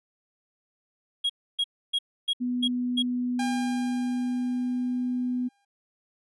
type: tone bursts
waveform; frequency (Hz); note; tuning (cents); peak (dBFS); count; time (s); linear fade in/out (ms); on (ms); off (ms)
triangle; 3294; G#7; -15; -21; 6; 1.24-3.026; 10; 56; 290
type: tone with pitch glide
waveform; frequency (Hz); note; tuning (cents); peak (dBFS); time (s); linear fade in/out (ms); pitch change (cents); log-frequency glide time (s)
sine; 246.9 to 248.9; B3 to B3; 0 to +14; -25; 2.4-5.49; 20; +14; 3.74-4.82
type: tone with exponential decay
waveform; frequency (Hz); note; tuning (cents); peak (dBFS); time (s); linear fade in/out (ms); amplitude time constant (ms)
sawtooth; 804; G5; +44; -25; 3.39-5.65; 5; 490
effects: resampled to 24000 Hz